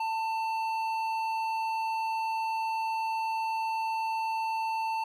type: tone with hard clipping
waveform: triangle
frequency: 892 Hz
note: A5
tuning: 23 cents sharp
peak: -30 dBFS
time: 0-5.04 s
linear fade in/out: 5 ms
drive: 12 dB
effects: none